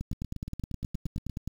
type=two click trains; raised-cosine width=5 ms; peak=-24 / -21 dBFS; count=11 / 15; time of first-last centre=0.13-1.297 / 0.01-1.476 s; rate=8.57 / 9.55 Hz; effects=8-bit